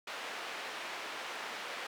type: band-pass noise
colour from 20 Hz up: white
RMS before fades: -42 dBFS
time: 0.07-1.87 s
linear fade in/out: 5 ms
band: 420 to 2500 Hz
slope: 12 dB/octave
effects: none